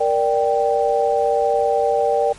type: chord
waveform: sine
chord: G minor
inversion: first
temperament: equal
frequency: 466.2 / 587.3 / 784 Hz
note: Bb4 / D5 / G5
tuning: 0 / 0 / 0 cents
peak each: -19 dBFS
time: 0-2.33 s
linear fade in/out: 10 ms
effects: pink hiss -43 dBFS RMS until 2.38 s + MP3 48 kbps